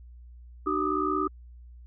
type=tone cluster; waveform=sine; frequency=302.1 / 379.4 / 1199 / 1260 Hz; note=D4 / F#4 / D6 / D#6; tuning=+49 / +43 / +36 / +21 cents; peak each=-30 dBFS; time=0.66-1.28 s; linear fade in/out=10 ms; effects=added 60 Hz sine -45 dBFS peak until 1.86 s